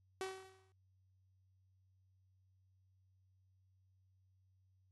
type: tone with exponential decay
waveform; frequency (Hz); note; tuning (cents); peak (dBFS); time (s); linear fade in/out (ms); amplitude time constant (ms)
sawtooth; 380; F#4; +46; -34; 0.21-0.72; 0; 110
effects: added 94 Hz sine -70 dBFS peak until 4.91 s + AAC 32 kbps